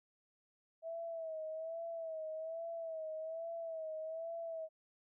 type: tone with vibrato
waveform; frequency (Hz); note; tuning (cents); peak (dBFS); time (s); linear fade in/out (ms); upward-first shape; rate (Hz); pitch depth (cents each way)
sine; 649; E5; -27; -40; 0.82-4.69; 50; sine; 1.2; 55
effects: none